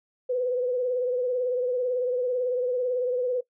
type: tone with vibrato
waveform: sine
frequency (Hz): 498.6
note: B4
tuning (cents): +16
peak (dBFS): -23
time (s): 0.29-3.41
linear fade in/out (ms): 10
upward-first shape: triangle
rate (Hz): 18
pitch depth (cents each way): 59
effects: noise-tail reverb RT60 0.1 s tail -20 dB re dry